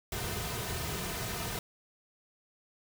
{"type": "noise with comb filter", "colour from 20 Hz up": "pink", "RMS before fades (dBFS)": -36, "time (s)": [0.12, 1.59], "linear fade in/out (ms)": 2, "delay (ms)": 3.6, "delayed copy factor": -0.6, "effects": []}